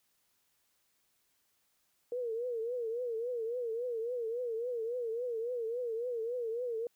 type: tone with vibrato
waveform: sine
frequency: 471.9 Hz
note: A#4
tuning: 21 cents sharp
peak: -33 dBFS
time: 2.12-6.87 s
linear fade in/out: 2 ms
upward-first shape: triangle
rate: 3.6 Hz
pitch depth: 130 cents each way
effects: white hiss -75 dBFS RMS until 6.95 s